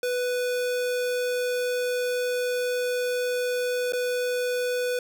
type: tone with dropouts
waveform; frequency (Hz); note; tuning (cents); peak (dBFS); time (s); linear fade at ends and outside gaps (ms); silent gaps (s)
square; 495.1; B4; +4; -25; 0.03-4.99; 2; 3.923-3.933
effects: none